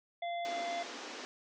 harmonic tone, 690 Hz, F5, 21 cents flat, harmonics 1 / 3 / 5, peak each -35 / -45 / -49 dBFS, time 0.22-0.83 s, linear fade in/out 5 ms
pink band-pass noise, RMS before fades -45 dBFS, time 0.45-1.25 s, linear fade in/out 0 ms, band 240 to 6700 Hz, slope 48 dB/octave
effects none

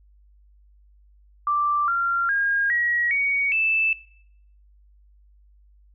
sine tone with pitch steps, 1174.7 / 1380.9 / 1623.3 / 1908.3 / 2243 / 2637 Hz, D6 / F6 / G#6 / A#6 / C#7 / E7, 0 / -20 / -40 / +40 / +20 / 0 cents, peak -19 dBFS, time 1.47-3.93 s, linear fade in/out 2 ms, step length 410 ms, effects noise-tail reverb RT60 0.7 s tail -20 dB re dry + added 50 Hz sine -52 dBFS peak until 5.94 s

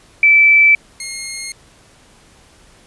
sine / 10% pulse tone pair in turn, 2319 / 2145 Hz, D7 / C7, -22 / +42 cents, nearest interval minor second, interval 136 cents, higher first, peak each -6 / -15 dBFS, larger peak first, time 0.23-0.75 / 1-1.52 s, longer neither, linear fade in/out 2 ms, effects pink hiss -48 dBFS RMS until 2.86 s + resampled to 24000 Hz

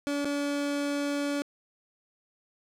30% pulse tone with dropouts, 286.4 Hz, D4, 43 cents flat, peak -25 dBFS, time 0.07-1.42 s, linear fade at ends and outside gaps 0 ms, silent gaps 0.246-0.254 s, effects low-pass 10000 Hz 12 dB/octave + 11-bit

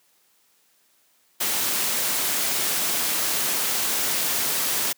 white noise, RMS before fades -24 dBFS, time 1.4-4.93 s, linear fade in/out 10 ms, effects white hiss -63 dBFS RMS until 4.97 s + high-pass 150 Hz 12 dB/octave

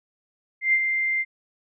sine tone with ADSR envelope, 2093 Hz, C7, in tune, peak -15 dBFS, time 0.61-1.25 s, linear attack 120 ms, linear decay 59 ms, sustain -6 dB, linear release 42 ms, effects none

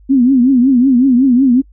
sine tone with vibrato, 256.3 Hz, C4, 36 cents flat, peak -6 dBFS, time 0.09-1.62 s, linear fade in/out 20 ms, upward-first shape triangle, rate 5.4 Hz, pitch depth 160 cents each way, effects noise-tail reverb RT60 0.1 s tail -26 dB re dry + added 50 Hz sine -40 dBFS peak until 1.72 s

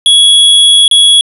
square tone with dropouts, 3351 Hz, G#7, 15 cents sharp, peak -3 dBFS, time 0.06-1.21 s, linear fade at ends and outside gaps 1 ms, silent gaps 0.879-0.912 s, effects resampled to 32000 Hz + 7-bit

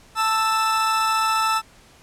40% pulse tone pair together, 883.8 / 1318.5 Hz, A5 / E6, +7 / 0 cents, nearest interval perfect fifth, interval 693 cents, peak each -22 / -19 dBFS, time 0.15-1.62 s, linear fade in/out 50 ms, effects pink hiss -51 dBFS RMS until 2.02 s + low-pass 10000 Hz 12 dB/octave

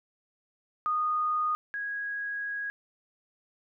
sine tone pair in turn, 1233 / 1652.2 Hz, D#6 / G#6, -16 / -9 cents, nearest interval perfect fourth, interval 507 cents, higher second, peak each -25 / -31 dBFS, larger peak first, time 0.86-1.55 / 1.74-2.7 s, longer second, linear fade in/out 0 ms, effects none

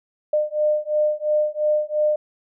sine beating tone pair, 603 / 605.9 Hz, D5 / D#5, +46 / -46 cents, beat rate 2.9 Hz, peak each -21 dBFS, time 0.33-2.16 s, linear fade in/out 5 ms, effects none

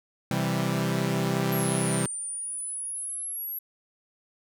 sawtooth chord, C major, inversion none, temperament equal, 130.81 / 164.81 / 196 Hz, C3 / E3 / G3, 0 / 0 / 0 cents, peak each -25 dBFS, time 0.31-2.06 s, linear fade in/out 2 ms
sine linear two-way sweep, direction down then up, 11660 to 8870 to 11660 Hz, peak -31 dBFS, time 1.52-3.59 s, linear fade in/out 5 ms, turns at 2.02 s
effects none

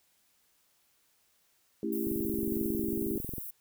sine chord, A dominant seventh, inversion none, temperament just, 220 / 275 / 330 / 396 Hz, A3 / C#4 / E4 / G4, 0 / -14 / +2 / +18 cents, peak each -35 / -38 / -34 / -36 dBFS, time 1.83-3.18 s, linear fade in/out 2 ms
white high-pass noise, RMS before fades -41 dBFS, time 1.92-3.51 s, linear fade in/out 10 ms, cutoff 12000 Hz, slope 24 dB/octave
click train, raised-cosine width 3 ms, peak -26 dBFS, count 30, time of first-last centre 2.07-3.382 s, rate 22.1 Hz
effects white hiss -70 dBFS RMS until 3.6 s

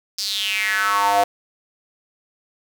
square tone with high-pass filter sweep, 101 Hz, G#2, 48 cents flat, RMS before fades -20 dBFS, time 0.18-1.24 s, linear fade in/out 5 ms, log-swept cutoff 5100 to 640 Hz, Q 5.8, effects none

